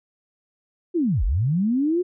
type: linear two-way sweep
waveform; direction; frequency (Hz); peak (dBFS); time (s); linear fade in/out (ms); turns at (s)
sine; down then up; 370 to 36.71 to 370; -18; 0.94-2.03; 20; 1.24
effects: none